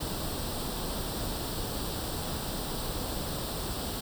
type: noise with comb filter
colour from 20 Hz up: pink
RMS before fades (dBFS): -34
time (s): 0-4.01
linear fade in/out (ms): 10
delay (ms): 0.23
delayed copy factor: +0.65
effects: none